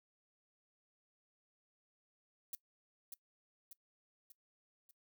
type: noise with echo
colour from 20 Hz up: violet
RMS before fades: -43 dBFS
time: 2.53-2.55 s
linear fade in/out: 2 ms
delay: 590 ms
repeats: 4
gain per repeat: -5 dB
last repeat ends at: 4.91 s
effects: noise-tail reverb RT60 0.1 s tail -20 dB re dry